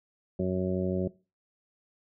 harmonic tone, 92.5 Hz, F#2, in tune, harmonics 1 / 2 / 3 / 4 / 5 / 6 / 7, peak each -35 / -29 / -39 / -31 / -42 / -35 / -42 dBFS, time 0.39-1.08 s, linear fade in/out 5 ms, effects noise-tail reverb RT60 0.3 s tail -20 dB re dry

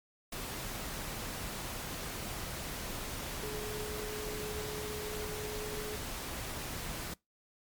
sine tone in noise, 423.8 Hz, G#4, 35 cents sharp, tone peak -40 dBFS, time 3.43-5.96 s, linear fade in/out 5 ms, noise pink, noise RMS -40 dBFS, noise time 0.32-7.14 s, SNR -3 dB, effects noise-tail reverb RT60 0.2 s tail -24 dB re dry + MP3 96 kbps

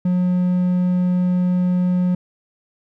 triangle tone, 180.3 Hz, F#3, 45 cents flat, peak -13 dBFS, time 0.05-2.15 s, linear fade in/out 5 ms, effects none

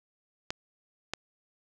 clicks, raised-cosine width 0.2 ms, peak -14 dBFS, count 2, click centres 0.505 / 1.136 s, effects none

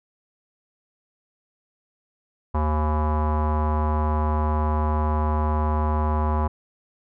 square tone with low-pass filter, 76.5 Hz, D#2, 29 cents flat, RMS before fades -22 dBFS, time 2.54-6.48 s, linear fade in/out 10 ms, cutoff 1000 Hz, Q 4.8, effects none

